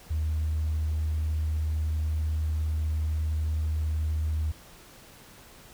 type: tone with tanh clipping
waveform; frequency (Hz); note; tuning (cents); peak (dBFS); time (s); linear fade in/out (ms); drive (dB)
triangle; 77.78; D#2; 0; -25; 0.1-4.52; 10; 5
effects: pink hiss -51 dBFS RMS until 5.73 s